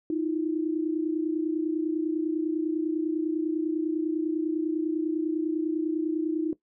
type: tone pair together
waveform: sine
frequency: 313.1 / 343.1 Hz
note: D#4 / F4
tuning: +11 / -31 cents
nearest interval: major second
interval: 158 cents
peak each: -26 / -30 dBFS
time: 0.1-6.53 s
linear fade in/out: 2 ms
effects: noise-tail reverb RT60 0.1 s tail -18 dB re dry